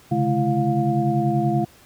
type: tone cluster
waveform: sine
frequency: 133.1 / 143.4 / 212.8 / 337 / 707 Hz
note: C3 / D3 / G#3 / E4 / F5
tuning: +30 / -41 / +42 / +38 / +21 cents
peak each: -24 dBFS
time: 0.11-1.65 s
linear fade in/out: 10 ms
effects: pink hiss -51 dBFS RMS until 1.85 s + high-pass 60 Hz 12 dB/octave